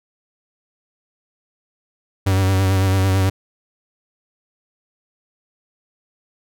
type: tone with vibrato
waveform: 45% pulse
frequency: 95.5 Hz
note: G2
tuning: 45 cents flat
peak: -14 dBFS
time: 2.26-3.3 s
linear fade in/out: 10 ms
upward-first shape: sine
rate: 9 Hz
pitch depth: 35 cents each way
effects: none